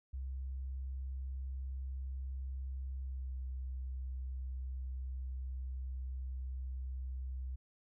sine tone with pitch glide, 65.8 to 64.48 Hz, C2 to C2, +10 to -25 cents, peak -38 dBFS, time 0.13-7.56 s, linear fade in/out 10 ms, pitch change -35 cents, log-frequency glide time 3.01-3.33 s, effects none

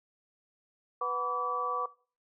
harmonic tone with a mistuned harmonic, 246.9 Hz, B3, in tune, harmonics 2 / 3 / 4 / 5, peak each -37 / -40 / -39 / -30 dBFS, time 1.01-1.86 s, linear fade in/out 5 ms, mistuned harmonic 5, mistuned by -120 cents, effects noise-tail reverb RT60 0.4 s tail -20 dB re dry

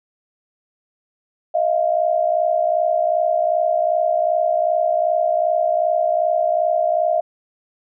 sine tone pair together, 629.4 / 692 Hz, D#5 / F5, +20 / -16 cents, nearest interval major second, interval 164 cents, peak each -18 dBFS, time 1.54-7.21 s, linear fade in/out 10 ms, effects none

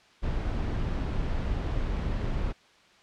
brown noise, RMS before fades -29 dBFS, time 0.22-2.53 s, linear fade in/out 20 ms, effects white hiss -58 dBFS RMS until 3.02 s + low-pass 4000 Hz 12 dB/octave

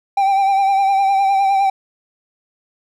triangle tone with vibrato, 784 Hz, G5, in tune, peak -10 dBFS, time 0.17-1.7 s, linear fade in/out 5 ms, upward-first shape triangle, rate 9.8 Hz, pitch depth 43 cents each way, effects none

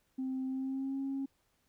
sine tone with pitch glide, 261.6 to 271.9 Hz, C4 to C#4, 0 to -33 cents, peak -32 dBFS, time 0.18-1.26 s, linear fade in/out 10 ms, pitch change +67 cents, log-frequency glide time 0.46-0.99 s, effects tanh soft clip ceiling -30 dBFS + pink hiss -75 dBFS RMS until 1.68 s

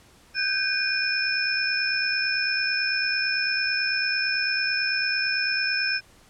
sine tone cluster, 1537 / 1606 / 2450 / 5270 Hz, G6 / G6 / D#7 / E8, -35 / +41 / -27 / -1 cents, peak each -28 / -30 / -27 / -27 dBFS, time 0.34-6.01 s, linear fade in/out 50 ms, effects pink hiss -55 dBFS RMS until 6.29 s + low-pass 11000 Hz 12 dB/octave

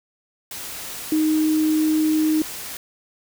sine tone in noise, 311.1 Hz, D#4, in tune, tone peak -16 dBFS, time 1.12-2.42 s, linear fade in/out 2 ms, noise white, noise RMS -33 dBFS, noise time 0.51-2.77 s, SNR +14 dB, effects none

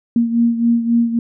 sine beating tone pair, 233.1 / 236.8 Hz, A#3 / A#3, 0 / +27 cents, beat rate 3.7 Hz, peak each -13 / -19 dBFS, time 0.16-1.19 s, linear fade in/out 2 ms, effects none

